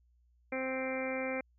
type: harmonic tone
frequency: 261.6 Hz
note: C4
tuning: in tune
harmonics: 1 / 2 / 3 / 4 / 5 / 6 / 7 / 8 / 9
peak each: -39 / -36 / -45 / -50 / -48 / -47 / -50 / -42 / -42 dBFS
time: 0.52-1.41 s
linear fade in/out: 5 ms
effects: added 60 Hz sine -65 dBFS peak until 1.58 s